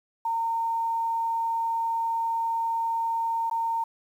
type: tone with dropouts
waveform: sine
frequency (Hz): 915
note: A#5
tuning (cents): -32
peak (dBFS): -24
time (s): 0.25-3.84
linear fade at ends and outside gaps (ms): 5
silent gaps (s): 3.499-3.511
effects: 9-bit